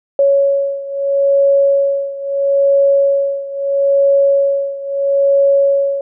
sine beating tone pair, 556 / 556.76 Hz, C#5 / C#5, +5 / +7 cents, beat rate 0.76 Hz, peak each -12 / -15 dBFS, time 0.19-6.01 s, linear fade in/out 2 ms, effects none

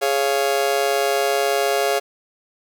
40% pulse chord, Db major, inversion second, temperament just, 415.8 / 554.4 / 693 Hz, Ab4 / Db5 / F5, +2 / 0 / -14 cents, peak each -21 / -22 / -21 dBFS, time 0.01-2 s, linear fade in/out 20 ms, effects none

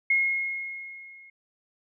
sine tone with level ramp, 2157 Hz, C#7, 48 cents flat, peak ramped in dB -18 to -48 dBFS, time 0.1-1.3 s, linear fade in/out 5 ms, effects none

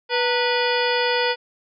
harmonic tone with a mistuned harmonic, 489.9 Hz, B4, 14 cents flat, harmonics 1 / 2 / 3 / 4 / 5 / 6 / 7 / 9 / 10, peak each -22 / -25 / -27 / -28 / -29 / -30 / -30 / -32 / -32 dBFS, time 0.09-1.36 s, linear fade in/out 50 ms, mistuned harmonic 2, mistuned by -110 cents, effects none

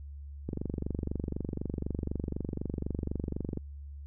click train, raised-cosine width 3 ms, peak -20 dBFS, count 75, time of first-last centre 0.49-3.573 s, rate 24 Hz, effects added 71 Hz sine -41 dBFS peak until 4.06 s

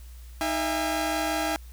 sawtooth tone cluster, 312.7 / 671 / 812 Hz, D#4 / E5 / G#5, +9 / +31 / -39 cents, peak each -26 dBFS, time 0.41-1.56 s, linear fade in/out 0 ms, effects added 60 Hz sine -41 dBFS peak until 1.72 s + white hiss -56 dBFS RMS until 1.72 s

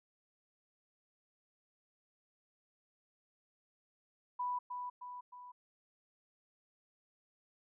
sine tone with echo, 987.8 Hz, B5, in tune, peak -34 dBFS, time 4.39-4.59 s, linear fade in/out 10 ms, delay 310 ms, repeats 3, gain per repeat -5 dB, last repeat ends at 5.52 s, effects none

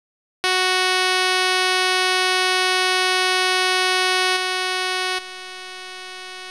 5% pulse tone with level steps, 370 Hz, F#4, in tune, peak -5 / -9 / -21 dBFS, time 0.44-6.5 s, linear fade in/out 0 ms, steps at 4.36 / 5.18 s, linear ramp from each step 10 ms, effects resampled to 22050 Hz + 7-bit

